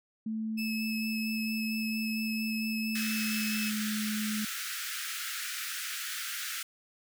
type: tone with pitch glide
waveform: sine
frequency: 220 to 213.7 Hz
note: A3 to G#3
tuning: 0 to +50 cents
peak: -31 dBFS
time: 0.26-4.45 s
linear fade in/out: 5 ms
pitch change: -50 cents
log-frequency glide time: 2.9-3.67 s
type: tone with vibrato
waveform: 30% pulse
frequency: 2600 Hz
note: E7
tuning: 24 cents flat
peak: -32 dBFS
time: 0.57-3.71 s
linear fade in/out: 20 ms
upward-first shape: sine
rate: 4.4 Hz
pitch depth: 14 cents each way
type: high-pass noise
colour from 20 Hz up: pink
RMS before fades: -37 dBFS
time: 2.95-6.63 s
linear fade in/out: 5 ms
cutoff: 1300 Hz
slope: 96 dB/octave
effects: none